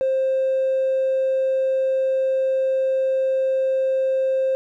sine tone with hard clipping, 528 Hz, C5, 16 cents sharp, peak -18 dBFS, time 0.01-4.55 s, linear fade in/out 0 ms, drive 1 dB, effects none

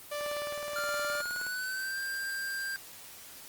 sawtooth tone with tremolo, 587.3 Hz, D5, in tune, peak -29 dBFS, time 0.11-1.22 s, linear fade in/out 10 ms, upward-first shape sine, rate 1.4 Hz, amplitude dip 30%
click train, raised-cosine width 0.5 ms, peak -29 dBFS, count 25, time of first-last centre 0.21-1.467 s, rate 19.1 Hz
square tone with pitch glide, 1396.9 to 1586.2 Hz, F6 to G6, 0 to +20 cents, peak -34 dBFS, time 0.76-2.76 s, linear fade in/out 0 ms, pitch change +220 cents, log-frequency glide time 1.06-2 s
effects white hiss -49 dBFS RMS until 3.48 s + Opus 24 kbps

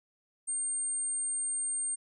sine tone, 8700 Hz, C#9, 33 cents flat, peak -30 dBFS, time 0.47-1.96 s, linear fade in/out 20 ms, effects none

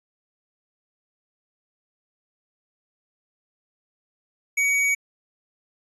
sine tone with hard clipping, 2255 Hz, C#7, 29 cents sharp, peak -20 dBFS, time 4.57-4.95 s, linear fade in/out 10 ms, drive 14 dB, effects resampled to 24000 Hz

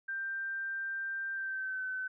sine tone with pitch glide, 1575 to 1520.5 Hz, G6 to F#6, +8 to +47 cents, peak -34 dBFS, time 0.08-2.08 s, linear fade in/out 10 ms, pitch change -61 cents, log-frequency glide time 1.34-1.83 s, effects none

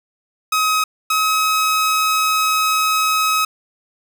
sawtooth tone pair in turn, 1268 / 1275.3 Hz, D#6 / D#6, +32 / +42 cents, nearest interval unison, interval 10 cents, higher second, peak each -11 dBFS, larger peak neither, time 0.52-0.84 / 1.1-3.45 s, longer second, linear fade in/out 5 ms, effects none

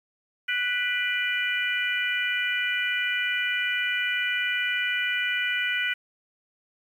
harmonic tone with a mistuned harmonic, 493.9 Hz, B4, in tune, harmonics 3 / 4 / 5 / 6, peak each -28 / -29 / -30 / -31 dBFS, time 0.48-5.94 s, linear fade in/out 10 ms, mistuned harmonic 5, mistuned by -52 cents, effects 9-bit

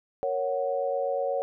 sine chord, F# major, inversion first, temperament equal, 466.2 / 554.4 / 740 Hz, A#4 / C#5 / F#5, 0 / 0 / 0 cents, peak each -32 / -27 / -32 dBFS, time 0.23-1.42 s, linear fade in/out 0 ms, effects none

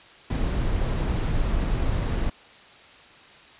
brown noise, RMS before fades -24 dBFS, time 0.3-2.3 s, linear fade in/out 5 ms, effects white hiss -49 dBFS RMS until 3.59 s + resampled to 8000 Hz

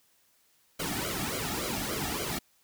pink noise with flanger, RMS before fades -33 dBFS, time 0.79-2.39 s, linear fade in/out 10 ms, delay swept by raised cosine 1.1 to 2 ms, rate 3.5 Hz, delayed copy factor -0.95, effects white hiss -67 dBFS RMS until 2.63 s

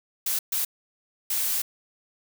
blue noise bursts at uneven times, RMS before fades -26 dBFS, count 3, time 0.26-0.39 / 0.52-0.65 / 1.3-1.62 s, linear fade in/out 5 ms, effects none

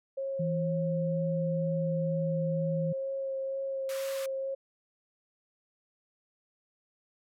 sine tone with vibrato, 539 Hz, C#5, 49 cents flat, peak -31 dBFS, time 0.17-4.55 s, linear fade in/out 10 ms, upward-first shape sine, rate 2.1 Hz, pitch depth 12 cents each way
sine tone with pitch glide, 164.81 to 162.73 Hz, E3 to E3, 0 to -22 cents, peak -29 dBFS, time 0.39-2.93 s, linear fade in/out 10 ms, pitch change -22 cents, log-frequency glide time 1.34-2.38 s
pink band-pass noise, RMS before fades -44 dBFS, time 3.89-4.26 s, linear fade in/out 2 ms, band 1000 to 16000 Hz, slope 96 dB/octave
effects none

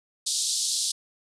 pink band-pass noise, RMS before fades -27 dBFS, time 0.26-0.92 s, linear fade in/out 10 ms, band 3700 to 9800 Hz, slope 48 dB/octave, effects none

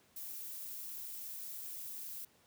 violet noise, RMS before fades -45 dBFS, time 0.16-2.25 s, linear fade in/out 5 ms, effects pink hiss -68 dBFS RMS until 2.46 s + high-pass 100 Hz 12 dB/octave

